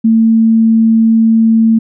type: tone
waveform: sine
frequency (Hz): 224.7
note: A3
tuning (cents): +37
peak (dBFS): -5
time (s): 0.04-1.79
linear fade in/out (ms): 10
effects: none